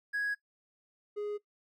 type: tone pair in turn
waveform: triangle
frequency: 1661.2 / 415.3 Hz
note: G#6 / G#4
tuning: 0 / 0 cents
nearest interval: 2 octaves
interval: 2400 cents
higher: first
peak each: -27 / -31 dBFS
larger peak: first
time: 0.13-0.35 / 1.16-1.38 s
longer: neither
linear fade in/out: 20 ms
effects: noise-tail reverb RT60 0.1 s tail -20 dB re dry + tanh soft clip ceiling -25 dBFS